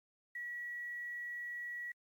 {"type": "tone with quantisation", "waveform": "sine", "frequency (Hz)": 1928, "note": "B6", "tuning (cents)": -42, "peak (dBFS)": -40, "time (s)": [0.35, 1.92], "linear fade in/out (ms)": 5, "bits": 11, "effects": ["AAC 64 kbps"]}